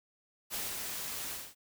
white noise with ADSR envelope, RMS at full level -36 dBFS, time 0.5-1.55 s, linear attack 45 ms, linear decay 190 ms, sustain -3 dB, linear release 240 ms, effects none

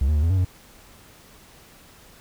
triangle tone with pitch steps, 66.9 / 76.3 / 74.4 / 83.3 / 94.7 / 91.5 Hz, C2 / D#2 / D2 / E2 / F#2 / F#2, +39 / -33 / +23 / +19 / +41 / -19 cents, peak -15 dBFS, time 0.01-0.448 s, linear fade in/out 5 ms, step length 73 ms, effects pink hiss -50 dBFS RMS until 2.2 s

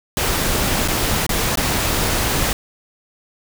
pink noise with dropouts, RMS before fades -19 dBFS, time 0.17-2.53 s, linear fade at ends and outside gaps 1 ms, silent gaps 0.877-0.883 / 1.265-1.292 / 1.556-1.573 s, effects none

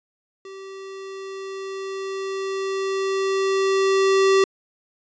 square tone with level ramp, 387.2 Hz, G4, 21 cents flat, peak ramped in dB -37 to -14 dBFS, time 0.45-4.44 s, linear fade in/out 2 ms, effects resampled to 16000 Hz

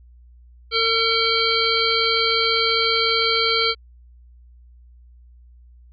harmonic tone, 453.8 Hz, A#4, 47 cents flat, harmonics 1 / 3 / 5 / 7 / 9 / 10, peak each -24 / -24 / -24 / -24 / -24 / -24 dBFS, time 0.71-3.75 s, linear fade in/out 50 ms, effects added 60 Hz sine -45 dBFS peak until 5.92 s

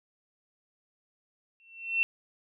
sine tone with exponential growth, 2701 Hz, E7, 42 cents sharp, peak -20 dBFS, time 1.6-2.03 s, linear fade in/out 0 ms, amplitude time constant 92 ms, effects none

